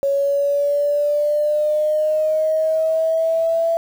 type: linear sweep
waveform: sine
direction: up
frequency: 554.4 to 667 Hz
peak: -15 dBFS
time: 0.03-3.77 s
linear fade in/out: 0 ms
effects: 7-bit